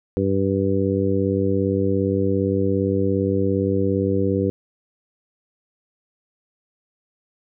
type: harmonic tone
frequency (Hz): 97.4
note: G2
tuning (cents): -11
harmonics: 1 / 2 / 3 / 4 / 5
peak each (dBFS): -24 / -24 / -24 / -24 / -24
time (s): 0.17-4.5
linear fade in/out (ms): 0
effects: none